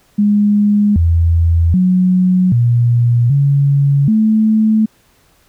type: tone with pitch steps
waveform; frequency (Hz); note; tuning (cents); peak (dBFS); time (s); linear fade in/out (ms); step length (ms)
sine; 206.6 / 83.6 / 183.5 / 119.4 / 140.6 / 217.8; G#3 / E2 / F#3 / A#2 / C#3 / A3; -9 / +25 / -14 / +42 / +25 / -17; -8; 0.18-4.86; 10; 780
effects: pink hiss -53 dBFS RMS until 5.48 s